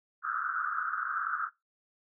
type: band-pass noise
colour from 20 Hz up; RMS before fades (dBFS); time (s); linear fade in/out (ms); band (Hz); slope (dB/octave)
white; -33; 0.22-1.5; 50; 1200 to 1500; 96
effects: noise-tail reverb RT60 0.2 s tail -20 dB re dry